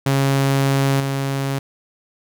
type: tone with level steps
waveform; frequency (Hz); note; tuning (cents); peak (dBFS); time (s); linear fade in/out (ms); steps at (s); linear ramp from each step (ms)
sawtooth; 137; C#3; -20; -11 / -16; 0.06-1.59; 5; 1; 5
effects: none